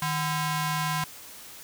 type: ring-modulated tone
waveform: sawtooth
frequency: 587.3 Hz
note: D5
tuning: in tune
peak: -19 dBFS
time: 0.02-1.04 s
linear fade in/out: 2 ms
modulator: 431 Hz
effects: white hiss -45 dBFS RMS until 1.63 s